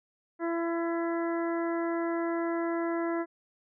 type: harmonic tone with a mistuned harmonic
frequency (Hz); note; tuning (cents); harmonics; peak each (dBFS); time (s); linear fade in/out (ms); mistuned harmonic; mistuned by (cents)
336.1; E4; +34; 1 / 2 / 3 / 4 / 5 / 6; -29 / -35 / -39 / -41 / -43 / -45; 0.39-3.26; 50; 6; -18
effects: none